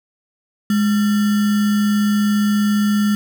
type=tone with sample-and-hold; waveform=sine; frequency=207.7 Hz; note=G#3; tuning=in tune; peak=-13 dBFS; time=0.7-3.15 s; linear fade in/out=2 ms; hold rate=1575 Hz; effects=none